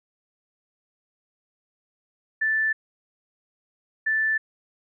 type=tone pair in turn; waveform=sine; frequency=1760 / 1760 Hz; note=A6 / A6; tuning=0 / 0 cents; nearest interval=unison; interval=0 cents; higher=neither; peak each=-20 dBFS; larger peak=neither; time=2.41-2.73 / 4.06-4.38 s; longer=neither; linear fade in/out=10 ms; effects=none